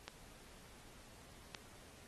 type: clicks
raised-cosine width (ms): 0.2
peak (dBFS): -26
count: 2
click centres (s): 0.08 / 1.548
effects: pink hiss -60 dBFS RMS until 2.07 s + AAC 32 kbps